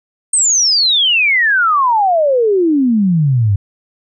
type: exponential sweep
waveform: sine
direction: down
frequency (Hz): 8600 to 95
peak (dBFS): -9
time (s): 0.33-3.56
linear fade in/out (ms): 5
effects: none